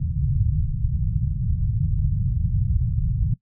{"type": "low-pass noise", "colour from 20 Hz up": "white", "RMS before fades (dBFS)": -22, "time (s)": [0, 3.34], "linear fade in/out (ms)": 5, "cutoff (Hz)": 150, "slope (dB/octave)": 48, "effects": ["noise-tail reverb RT60 0.1 s tail -19 dB re dry"]}